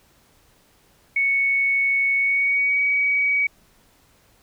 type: tone with pitch glide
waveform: sine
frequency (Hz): 2217 to 2264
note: C#7 to C#7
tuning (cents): 0 to +36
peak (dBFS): -17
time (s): 1.16-3.47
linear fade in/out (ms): 5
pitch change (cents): +36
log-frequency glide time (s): 2.17-2.83
effects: pink hiss -58 dBFS RMS until 4.42 s